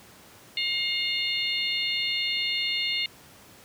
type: harmonic tone with a mistuned harmonic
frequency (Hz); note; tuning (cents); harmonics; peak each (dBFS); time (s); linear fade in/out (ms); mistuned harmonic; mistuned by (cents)
711; F5; +31; 3 / 4 / 5 / 6; -30 / -29 / -32 / -32; 0.57-3.06; 2; 5; +29
effects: pink hiss -51 dBFS RMS until 3.64 s + high-pass 100 Hz 12 dB/octave